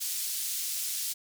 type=band-pass noise; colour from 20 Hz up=white; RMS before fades=-33 dBFS; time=0-1.14 s; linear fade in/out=20 ms; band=4000 to 15000 Hz; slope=12 dB/octave; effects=none